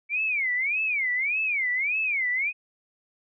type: tone with vibrato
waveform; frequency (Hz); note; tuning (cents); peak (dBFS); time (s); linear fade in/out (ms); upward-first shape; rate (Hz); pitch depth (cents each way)
sine; 2266; C#7; +37; -23; 0.09-2.53; 50; sine; 1.7; 250
effects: none